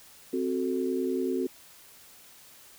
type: chord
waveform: sine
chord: F# diminished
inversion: second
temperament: equal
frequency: 261.6 / 370 / 440 Hz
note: C4 / F#4 / A4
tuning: 0 / 0 / 0 cents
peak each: -30 / -29 / -34 dBFS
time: 0.33-1.47 s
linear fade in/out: 5 ms
effects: white hiss -53 dBFS RMS until 2.78 s